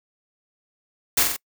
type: noise with echo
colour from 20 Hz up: white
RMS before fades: -18 dBFS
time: 1.17-1.23 s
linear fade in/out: 5 ms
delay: 45 ms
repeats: 3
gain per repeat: -4 dB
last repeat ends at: 1.365 s
effects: noise-tail reverb RT60 0.1 s tail -26 dB re dry